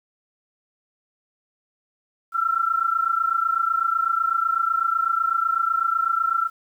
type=tone pair together; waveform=sine; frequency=1334 / 1362 Hz; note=E6 / F6; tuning=+20 / -44 cents; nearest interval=unison; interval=36 cents; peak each=-22 dBFS; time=2.32-6.5 s; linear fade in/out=50 ms; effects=9-bit